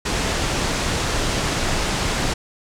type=low-pass noise; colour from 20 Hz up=pink; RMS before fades=-22 dBFS; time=0.05-2.34 s; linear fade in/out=10 ms; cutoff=8200 Hz; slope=24 dB/octave; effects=none